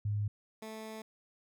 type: tone pair in turn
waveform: sine / 15% pulse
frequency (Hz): 103.83 / 219.3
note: G#2 / A3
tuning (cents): 0 / -6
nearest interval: octave + minor second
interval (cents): 1294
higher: second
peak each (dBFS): -30 / -36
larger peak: first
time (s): 0.05-0.28 / 0.62-1.02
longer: second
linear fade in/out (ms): 5
effects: none